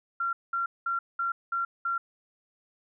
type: tone bursts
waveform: sine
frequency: 1373 Hz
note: F6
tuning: 30 cents flat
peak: -26 dBFS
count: 6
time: 0.2-1.98 s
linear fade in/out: 5 ms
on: 130 ms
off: 200 ms
effects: none